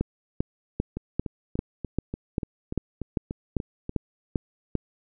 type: two click trains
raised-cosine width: 3 ms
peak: -18 / -11 dBFS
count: 11 / 13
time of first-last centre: 0.97-3.894 / 0.01-4.753 s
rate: 3.42 / 2.53 Hz
effects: none